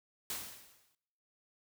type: noise with exponential decay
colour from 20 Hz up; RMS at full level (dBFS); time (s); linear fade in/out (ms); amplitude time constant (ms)
white; -37; 0.3-0.95; 1; 140
effects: noise-tail reverb RT60 1.0 s tail -25 dB re dry